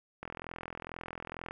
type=click train; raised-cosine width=0.5 ms; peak=-25 dBFS; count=55; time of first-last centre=0.23-1.51 s; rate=42.2 Hz; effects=none